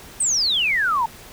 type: exponential sweep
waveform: sine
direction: down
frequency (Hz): 8690 to 880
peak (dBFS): -17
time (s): 0.2-1.06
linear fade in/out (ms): 5
effects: pink hiss -42 dBFS RMS until 1.32 s